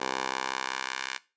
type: tone with high-pass filter sweep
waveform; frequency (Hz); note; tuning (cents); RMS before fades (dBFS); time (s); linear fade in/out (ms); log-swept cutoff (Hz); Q
10% pulse; 65.41; C2; 0; -33; 0-1.18; 10; 600 to 1700; 1.1
effects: noise-tail reverb RT60 0.3 s tail -19 dB re dry + resampled to 16000 Hz